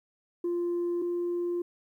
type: tone pair in turn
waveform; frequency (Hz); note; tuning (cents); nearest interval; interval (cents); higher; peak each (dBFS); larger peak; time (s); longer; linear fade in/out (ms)
sine; 347.6 / 349.1; F4 / F4; -8 / -1; unison; 7; second; -25 / -26; first; 0.44-1.02 / 1.02-1.62; second; 5
effects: tanh soft clip ceiling -25 dBFS + 11-bit